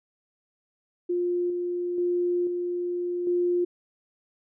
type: tone with level steps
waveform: sine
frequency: 352.9 Hz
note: F4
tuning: 18 cents sharp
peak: -23 / -26 / -22 / -26 / -21 dBFS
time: 1.09-3.65 s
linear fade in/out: 10 ms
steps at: 1.5 / 1.98 / 2.47 / 3.27 s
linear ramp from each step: 2 ms
effects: none